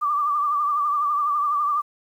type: tone with vibrato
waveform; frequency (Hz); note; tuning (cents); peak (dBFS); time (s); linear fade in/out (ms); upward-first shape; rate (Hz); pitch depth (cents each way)
sine; 1174.7; D6; 0; -19; 0.01-1.82; 20; triangle; 12; 69
effects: 9-bit